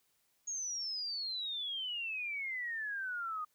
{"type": "exponential sweep", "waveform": "sine", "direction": "down", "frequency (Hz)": [6660, 1220], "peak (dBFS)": -36, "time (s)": [0.47, 3.45], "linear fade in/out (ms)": 10, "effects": ["white hiss -75 dBFS RMS until 3.54 s"]}